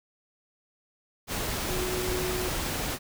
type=tone in noise; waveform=sine; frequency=366.3 Hz; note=F#4; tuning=17 cents flat; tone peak=-31 dBFS; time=1.67-2.51 s; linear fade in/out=50 ms; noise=pink; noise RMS=-31 dBFS; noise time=1.27-2.99 s; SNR=-3 dB; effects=none